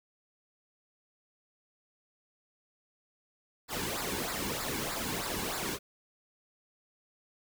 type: noise with flanger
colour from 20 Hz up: pink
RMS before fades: -35 dBFS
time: 3.68-5.79 s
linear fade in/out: 50 ms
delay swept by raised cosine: 0.32 to 1.62 ms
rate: 3.2 Hz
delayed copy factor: -0.7
effects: none